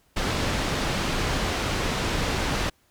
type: low-pass noise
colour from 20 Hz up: pink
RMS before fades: -26 dBFS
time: 0.16-2.7 s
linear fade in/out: 10 ms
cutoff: 5300 Hz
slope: 12 dB/octave
effects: pink hiss -64 dBFS RMS until 2.9 s